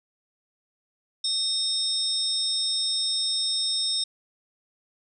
sine tone cluster, 3700 / 5330 / 8480 Hz, A#7 / E8 / C9, -14 / +18 / +22 cents, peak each -27 / -26 / -34 dBFS, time 1.24-4.04 s, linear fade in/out 5 ms, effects none

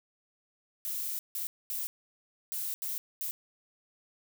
violet noise bursts at uneven times, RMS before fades -35 dBFS, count 6, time 0.85-1.19 / 1.35-1.47 / 1.7-1.87 / 2.52-2.74 / 2.82-2.98 / 3.21-3.31 s, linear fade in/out 0 ms, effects none

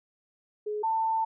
sine tone pair in turn, 421.2 / 892.5 Hz, G#4 / A5, +24 / +24 cents, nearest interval octave + minor second, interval 1300 cents, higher second, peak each -29 / -24 dBFS, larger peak second, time 0.66-0.83 / 0.83-1.25 s, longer second, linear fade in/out 10 ms, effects none

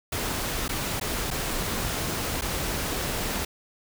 pink noise with dropouts, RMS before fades -29 dBFS, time 0.12-3.45 s, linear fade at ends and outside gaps 5 ms, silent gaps 0.681-0.691 / 0.999-1.011 / 1.305-1.31 / 2.412-2.419 s, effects none

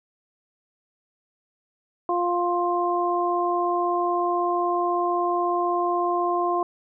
harmonic tone, 350.9 Hz, F4, 8 cents sharp, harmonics 1 / 2 / 3, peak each -25 / -25 / -25 dBFS, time 2.09-6.63 s, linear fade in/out 2 ms, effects none

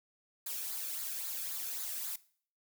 blue noise with flanger, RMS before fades -39 dBFS, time 0.46-2.16 s, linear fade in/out 5 ms, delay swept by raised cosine 0.34 to 1.04 ms, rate 3.7 Hz, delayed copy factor -0.55, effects noise-tail reverb RT60 0.5 s tail -19 dB re dry

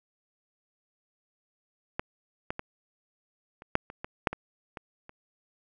clicks, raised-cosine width 0.5 ms, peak -14 / -16 / -19 / -30 / -7 / -26 / -20 / -7 / -19 / -23 / -30 dBFS, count 11, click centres 1.995 / 2.505 / 2.594 / 3.621 / 3.754 / 3.901 / 4.045 / 4.272 / 4.33 / 4.772 / 5.094 s, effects none

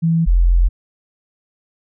sine tone pair in turn, 164.81 / 43.39 Hz, E3 / F1, 0 / -10 cents, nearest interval octave + major seventh, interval 2310 cents, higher first, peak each -12 / -9 dBFS, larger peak second, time 0.02-0.26 / 0.26-0.69 s, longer second, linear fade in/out 20 ms, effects none

